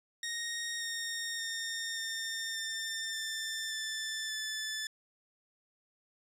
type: tone with pitch steps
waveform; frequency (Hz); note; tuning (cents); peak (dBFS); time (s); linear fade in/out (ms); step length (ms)
15% pulse; 1864.7 / 1847.5 / 1830.5 / 1813.7 / 1797 / 1780.5 / 1764.1 / 1747.9; A#6 / A#6 / A#6 / A#6 / A6 / A6 / A6 / A6; 0 / -16 / -32 / -48 / +36 / +20 / +4 / -12; -29; 0.23-4.87; 2; 580
effects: resampled to 32000 Hz